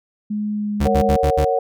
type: tone with pitch glide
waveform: sine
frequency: 209.8 to 206.9 Hz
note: G#3 to G#3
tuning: +18 to -6 cents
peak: -20 dBFS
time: 0.3-1.17 s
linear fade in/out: 10 ms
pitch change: -24 cents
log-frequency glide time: 0.53-0.79 s
type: tone bursts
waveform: 35% pulse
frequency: 73.42 Hz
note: D2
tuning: in tune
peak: -15 dBFS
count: 5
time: 0.8-1.45 s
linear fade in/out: 10 ms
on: 78 ms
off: 65 ms
type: chord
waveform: sine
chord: F# major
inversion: first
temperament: just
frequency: 462.5 / 555 / 740 Hz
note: A#4 / C#5 / F#5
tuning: -14 / +2 / 0 cents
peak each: -20 dBFS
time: 0.85-1.59 s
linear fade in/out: 5 ms
effects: none